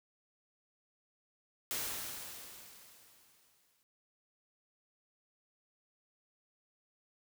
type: noise with exponential decay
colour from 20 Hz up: white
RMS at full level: -36 dBFS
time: 1.71-3.83 s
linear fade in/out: 0 ms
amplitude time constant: 460 ms
effects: none